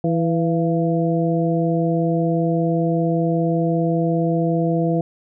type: harmonic tone with a mistuned harmonic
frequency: 165.2 Hz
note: E3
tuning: 4 cents sharp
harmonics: 1 / 2 / 3 / 4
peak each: -19 / -22 / -24 / -25 dBFS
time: 0.04-5.01 s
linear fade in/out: 2 ms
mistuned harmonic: 4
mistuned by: +48 cents
effects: none